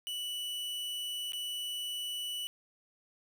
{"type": "tone with dropouts", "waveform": "45% pulse", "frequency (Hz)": 2960, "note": "F#7", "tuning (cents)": 0, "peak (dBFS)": -35, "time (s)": [0.07, 2.47], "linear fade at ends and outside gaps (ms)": 0, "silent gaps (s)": [1.321, 1.333], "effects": []}